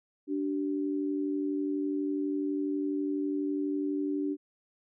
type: tone pair together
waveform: sine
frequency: 291.5 / 383.6 Hz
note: D4 / G4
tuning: -13 / -37 cents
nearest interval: perfect fourth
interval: 476 cents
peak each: -29 / -35 dBFS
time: 0.27-4.37 s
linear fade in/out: 50 ms
effects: none